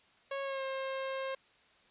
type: tone with pitch glide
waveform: sawtooth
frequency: 550 to 533.7 Hz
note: C#5 to C5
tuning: -14 to +34 cents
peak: -31 dBFS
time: 0.31-1.35 s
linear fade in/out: 5 ms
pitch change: -52 cents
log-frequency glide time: 0.43-0.63 s
effects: white hiss -65 dBFS RMS until 1.9 s + resampled to 8000 Hz